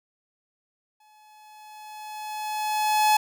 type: tone with exponential growth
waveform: 45% pulse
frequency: 853 Hz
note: G#5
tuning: 46 cents sharp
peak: -16 dBFS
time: 1-3.17 s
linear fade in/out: 5 ms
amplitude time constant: 470 ms
effects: none